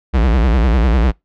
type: tone with vibrato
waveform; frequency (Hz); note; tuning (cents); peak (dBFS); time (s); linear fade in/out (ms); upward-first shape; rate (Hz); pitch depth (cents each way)
square; 60.1; B1; -46; -11; 0.13-1.12; 20; sine; 10; 210
effects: noise-tail reverb RT60 0.2 s tail -26 dB re dry + low-pass 3000 Hz 12 dB/octave